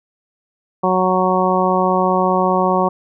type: harmonic tone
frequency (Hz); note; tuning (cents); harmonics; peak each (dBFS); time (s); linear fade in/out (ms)
185; F#3; 0; 1 / 2 / 3 / 4 / 5 / 6; -20 / -20 / -20 / -20 / -20 / -20; 0.83-2.89; 10
effects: none